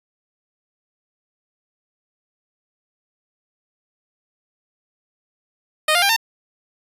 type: tone with pitch steps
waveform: 10% pulse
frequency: 618 / 701.7 / 796.8 / 904.8 Hz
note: D#5 / F5 / G5 / A5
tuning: -12 / +8 / +28 / +48 cents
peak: -6 dBFS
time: 5.88-6.164 s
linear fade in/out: 5 ms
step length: 71 ms
effects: resampled to 32000 Hz